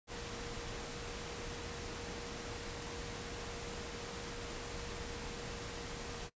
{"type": "tone in noise", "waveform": "sine", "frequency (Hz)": 472.7, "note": "A#4", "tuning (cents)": 24, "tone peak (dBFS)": -49, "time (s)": [0.07, 6.3], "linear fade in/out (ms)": 50, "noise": "pink", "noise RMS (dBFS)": -44, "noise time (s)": [0.07, 6.3], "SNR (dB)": -8, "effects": ["noise-tail reverb RT60 0.1 s tail -19 dB re dry", "resampled to 16000 Hz"]}